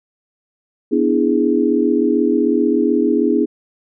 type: chord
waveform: sine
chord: E dominant seventh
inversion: second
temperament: equal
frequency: 246.9 / 293.7 / 329.6 / 415.3 Hz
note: B3 / D4 / E4 / G#4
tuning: 0 / 0 / 0 / 0 cents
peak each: -18 dBFS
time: 0.91-3.46 s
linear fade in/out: 20 ms
effects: none